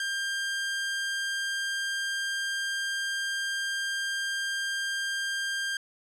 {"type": "tone", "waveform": "sawtooth", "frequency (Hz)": 1595, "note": "G6", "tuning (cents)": 30, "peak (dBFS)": -25, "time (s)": [0, 5.77], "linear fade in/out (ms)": 2, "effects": ["low-pass 9000 Hz 12 dB/octave"]}